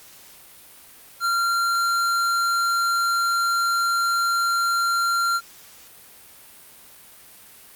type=tone with tanh clipping; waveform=sine; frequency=1380 Hz; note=F6; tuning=21 cents flat; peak=-21 dBFS; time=1.2-5.41 s; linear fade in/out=50 ms; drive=17 dB; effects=white hiss -47 dBFS RMS until 7.75 s + Opus 48 kbps